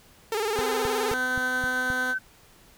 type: tone with vibrato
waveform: sawtooth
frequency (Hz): 430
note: A4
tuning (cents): -40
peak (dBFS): -21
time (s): 0.32-1.14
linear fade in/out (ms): 2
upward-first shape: square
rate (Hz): 19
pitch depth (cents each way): 79
type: tone with pitch glide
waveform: 10% pulse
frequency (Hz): 255.1 to 253.5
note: C4 to B3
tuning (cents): -44 to +45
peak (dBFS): -22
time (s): 0.54-2.15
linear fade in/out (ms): 50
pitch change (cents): -11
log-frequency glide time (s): 0.91-1.12
type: click train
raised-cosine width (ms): 5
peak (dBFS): -23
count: 6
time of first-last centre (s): 0.59-1.902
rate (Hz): 3.81
type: tone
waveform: sine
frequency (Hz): 1530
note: G6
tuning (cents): -42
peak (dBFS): -25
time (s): 1.13-2.19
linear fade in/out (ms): 20
effects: pink hiss -55 dBFS RMS until 2.77 s